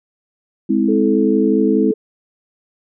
sine chord, Ab augmented, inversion none, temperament just, 207.7 / 259.6 / 324.5 Hz, Ab3 / C4 / E4, 0 / -13 / -27 cents, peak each -17 dBFS, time 0.69-1.92 s, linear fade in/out 10 ms
sine tone, 434 Hz, A4, 24 cents flat, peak -17 dBFS, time 0.88-1.94 s, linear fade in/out 10 ms
effects none

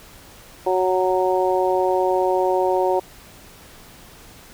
harmonic tone, 185 Hz, F#3, in tune, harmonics 2 / 3 / 4 / 5, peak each -20 / -22 / -23 / -24 dBFS, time 0.66-3 s, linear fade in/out 10 ms, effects pink hiss -45 dBFS RMS until 4.53 s

